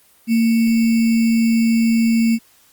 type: tone with sample-and-hold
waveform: sine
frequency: 228.3 Hz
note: A#3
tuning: 36 cents flat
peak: -12 dBFS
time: 0.27-2.39 s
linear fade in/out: 50 ms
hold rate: 2450 Hz
effects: white hiss -53 dBFS RMS until 2.72 s + Opus 24 kbps